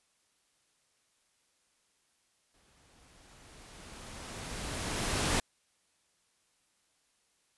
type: noise with exponential growth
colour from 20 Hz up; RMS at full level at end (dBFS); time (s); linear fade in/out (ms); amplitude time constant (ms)
pink; -28; 2.54-5.4; 2; 620
effects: white hiss -73 dBFS RMS until 7.57 s + resampled to 24000 Hz

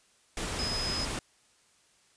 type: tone in noise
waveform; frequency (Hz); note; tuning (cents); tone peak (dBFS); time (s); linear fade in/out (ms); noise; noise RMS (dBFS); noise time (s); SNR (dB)
sine; 5070; D#8; +32; -32; 0.59-1.05; 2; pink; -34; 0.37-1.19; -1
effects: white hiss -65 dBFS RMS until 2.16 s + resampled to 22050 Hz

